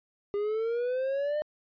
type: exponential sweep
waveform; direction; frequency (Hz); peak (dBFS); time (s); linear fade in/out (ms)
triangle; up; 403.2 to 610; -25; 0.34-1.42; 0
effects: resampled to 11025 Hz